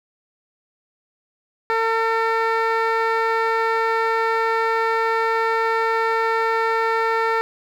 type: tone with low-pass filter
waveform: 15% pulse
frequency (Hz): 451.7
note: A4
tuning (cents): +45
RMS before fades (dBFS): -20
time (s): 1.7-7.41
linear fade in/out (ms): 0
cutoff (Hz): 2300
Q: 1
effects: 8-bit